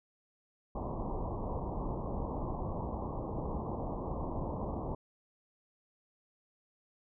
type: low-pass noise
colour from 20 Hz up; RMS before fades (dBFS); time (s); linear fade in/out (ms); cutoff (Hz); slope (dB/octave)
pink; -37; 0.75-4.95; 5; 1100; 96
effects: none

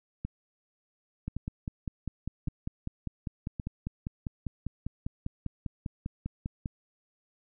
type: two click trains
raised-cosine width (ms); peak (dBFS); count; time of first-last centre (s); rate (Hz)
5; -21 / -21; 4 / 28; 0.25-3.598 / 1.28-6.658; 0.896 / 5.02
effects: none

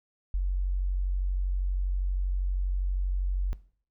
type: tone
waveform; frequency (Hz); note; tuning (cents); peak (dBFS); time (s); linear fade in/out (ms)
sine; 46.27; F#1; +1; -24; 0.34-3.53; 0
effects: noise-tail reverb RT60 0.5 s tail -19 dB re dry

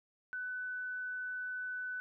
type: tone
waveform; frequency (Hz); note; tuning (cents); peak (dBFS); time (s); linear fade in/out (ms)
sine; 1499; F#6; +22; -37; 0.33-2; 0
effects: none

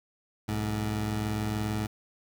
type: tone pair together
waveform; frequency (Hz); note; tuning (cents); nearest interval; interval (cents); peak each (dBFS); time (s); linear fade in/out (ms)
20% pulse; 63.5 / 106.69; B1 / G#2; +49 / +47; major sixth; 898; -33 / -24; 0.48-1.87; 10
effects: 9-bit

